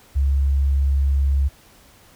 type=tone; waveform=sine; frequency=69 Hz; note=C#2; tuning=7 cents flat; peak=-15 dBFS; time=0.15-1.49 s; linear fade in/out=20 ms; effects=pink hiss -51 dBFS RMS until 2.15 s